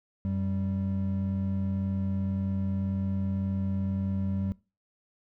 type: tone pair together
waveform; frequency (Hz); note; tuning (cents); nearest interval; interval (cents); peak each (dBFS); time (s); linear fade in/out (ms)
triangle; 92.5 / 194.37; F#2 / G3; 0 / -14; octave + minor second; 1286; -28; 0.25-4.52; 0
effects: noise-tail reverb RT60 0.3 s tail -21 dB re dry